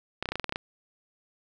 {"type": "clicks", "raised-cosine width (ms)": 0.3, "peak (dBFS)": -14, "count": 10, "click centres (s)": [0.226, 0.257, 0.289, 0.32, 0.356, 0.397, 0.443, 0.494, 0.524, 0.559], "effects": []}